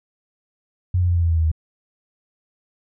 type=tone with pitch steps; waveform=sine; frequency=90.7 / 88.94 / 87.21 / 85.51 / 83.85 / 82.22 / 80.62 / 79.05 Hz; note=F#2 / F2 / F2 / F2 / E2 / E2 / E2 / D#2; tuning=-34 / +32 / -2 / -36 / +30 / -4 / -38 / +28 cents; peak=-15 dBFS; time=0.94-1.516 s; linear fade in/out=5 ms; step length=72 ms; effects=none